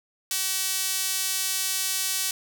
sawtooth tone with high-pass filter, 380 Hz, F#4, 46 cents sharp, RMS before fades -27 dBFS, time 0.31-2.31 s, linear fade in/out 2 ms, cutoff 4700 Hz, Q 0.57, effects none

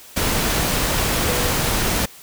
sine tone in noise, 491.1 Hz, B4, 10 cents flat, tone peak -27 dBFS, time 1.28-1.51 s, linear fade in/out 10 ms, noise pink, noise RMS -20 dBFS, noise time 0.16-2.06 s, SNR -10 dB, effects white hiss -43 dBFS RMS until 2.22 s

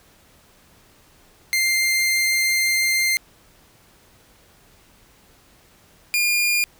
sawtooth tone pair in turn, 2098 / 2418 Hz, C7 / D7, +4 / +50 cents, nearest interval major second, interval 246 cents, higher second, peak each -14 / -14 dBFS, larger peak neither, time 1.53-3.17 / 6.14-6.64 s, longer first, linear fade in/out 0 ms, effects pink hiss -54 dBFS RMS until 6.79 s

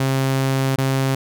sawtooth tone with dropouts, 134 Hz, C3, 42 cents sharp, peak -13 dBFS, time 0-1.15 s, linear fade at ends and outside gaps 5 ms, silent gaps 0.76-0.782 s, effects none

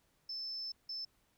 sine tone bursts at uneven times, 5274 Hz, E8, in tune, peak -38 dBFS, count 2, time 0.29-0.72 / 0.89-1.05 s, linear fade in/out 5 ms, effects tanh soft clip ceiling -34 dBFS + pink hiss -74 dBFS RMS until 1.37 s

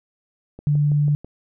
click train, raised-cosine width 2 ms, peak -24 dBFS, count 5, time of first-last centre 0.59-1.246 s, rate 6.1 Hz
sine tone, 146.83 Hz, D3, in tune, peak -15 dBFS, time 0.67-1.15 s, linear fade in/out 0 ms
effects none

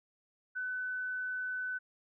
sine tone, 1505 Hz, F#6, 29 cents sharp, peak -34 dBFS, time 0.55-1.79 s, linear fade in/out 20 ms, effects none

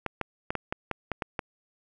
clicks, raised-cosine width 0.5 ms, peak -14 dBFS, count 9, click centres 0.063 / 0.213 / 0.505 / 0.553 / 0.725 / 0.913 / 1.117 / 1.222 / 1.392 s, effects none

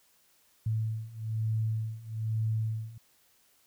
sine beating tone pair, 109.8 / 110.9 Hz, A2 / A2, -3 / +14 cents, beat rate 1.1 Hz, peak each -33 / -31 dBFS, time 0.66-2.98 s, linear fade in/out 5 ms, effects white hiss -66 dBFS RMS until 3.66 s

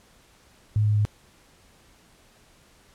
sine tone with pitch steps, 106.1 / 105.37 / 104.64 Hz, G#2 / G#2 / G#2, +38 / +26 / +14 cents, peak -18 dBFS, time 0.76-1.051 s, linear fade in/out 0 ms, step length 97 ms, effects pink hiss -57 dBFS RMS until 2.94 s + low-pass 11000 Hz 12 dB/octave

